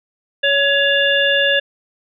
harmonic tone with a mistuned harmonic, 560 Hz, C#5, 18 cents sharp, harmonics 1 / 3 / 5 / 6, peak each -18 / -16 / -18 / -21 dBFS, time 0.43-1.6 s, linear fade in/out 10 ms, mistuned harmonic 6, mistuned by +81 cents, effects none

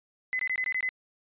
sine tone bursts, 2026 Hz, B6, 44 cents sharp, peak -26 dBFS, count 7, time 0.33-0.89 s, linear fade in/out 0 ms, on 62 ms, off 21 ms, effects resampled to 8000 Hz

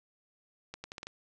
accelerating click train, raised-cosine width 0.2 ms, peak -24 dBFS, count 6, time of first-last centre 0.74-1.07 s, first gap 100 ms, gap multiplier 0.79, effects resampled to 22050 Hz

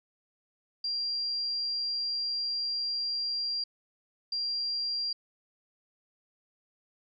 sine tone bursts at uneven times, 4758 Hz, D8, 22 cents sharp, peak -29 dBFS, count 2, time 0.84-3.64 / 4.32-5.13 s, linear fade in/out 5 ms, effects none

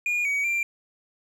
triangle tone with pitch steps, 2433 / 2260 / 2369 Hz, D#7 / C#7 / D7, -39 / +33 / +14 cents, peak -21 dBFS, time 0.06-0.63 s, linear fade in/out 2 ms, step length 190 ms, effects none

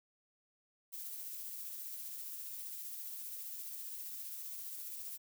violet noise with tremolo, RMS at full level -44 dBFS, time 0.92-5.18 s, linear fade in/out 20 ms, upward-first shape sine, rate 15 Hz, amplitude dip 25%, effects none

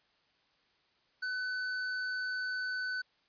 square tone, 1505 Hz, F#6, 29 cents sharp, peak -34 dBFS, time 1.22-3.02 s, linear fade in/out 10 ms, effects white hiss -71 dBFS RMS until 3.28 s + resampled to 11025 Hz

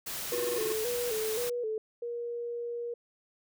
white noise, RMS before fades -37 dBFS, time 0.06-1.5 s, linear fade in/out 10 ms
sine tone with vibrato, 459.6 Hz, A#4, 25 cents flat, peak -30 dBFS, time 0.32-1.78 s, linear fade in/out 2 ms, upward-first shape square, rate 1.9 Hz, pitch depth 91 cents each way
square tone bursts, 359.9 Hz, F#4, 48 cents flat, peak -34 dBFS, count 9, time 0.33-0.722 s, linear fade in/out 2 ms, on 24 ms, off 22 ms
sine tone, 474.4 Hz, A#4, 30 cents sharp, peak -33 dBFS, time 2.02-2.94 s, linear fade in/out 5 ms
effects none

